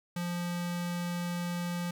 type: tone with notch filter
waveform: square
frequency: 174.61 Hz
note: F3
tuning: in tune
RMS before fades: -34 dBFS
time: 0.16-1.91 s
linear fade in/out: 5 ms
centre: 350 Hz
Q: 0.77
effects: 12-bit